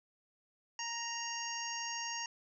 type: harmonic tone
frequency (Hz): 932.3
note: A#5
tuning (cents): 0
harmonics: 1 / 2 / 3 / 5 / 6 / 7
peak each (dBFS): -43 / -45 / -44 / -49 / -43 / -45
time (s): 0.79-2.26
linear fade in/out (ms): 2
effects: none